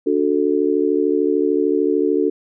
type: chord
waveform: sine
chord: D major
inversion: none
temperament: just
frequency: 293.7 / 367.1 / 440.5 Hz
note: D4 / F#4 / A4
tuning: 0 / -14 / +2 cents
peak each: -19 dBFS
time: 0.06-2.3 s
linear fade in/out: 10 ms
effects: none